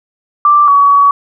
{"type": "tone pair in turn", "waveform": "sine", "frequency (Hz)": [1174.7, 1131.5], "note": ["D6", "C#6"], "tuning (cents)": [0, 35], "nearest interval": "minor second", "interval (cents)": 65, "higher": "first", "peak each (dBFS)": -4, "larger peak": "neither", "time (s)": [[0.45, 0.68], [0.68, 1.11]], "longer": "second", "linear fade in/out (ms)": 2, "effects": []}